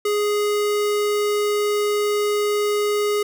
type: tone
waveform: square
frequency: 415.3 Hz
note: G#4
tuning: in tune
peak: -19 dBFS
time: 0.05-3.23 s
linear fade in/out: 5 ms
effects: none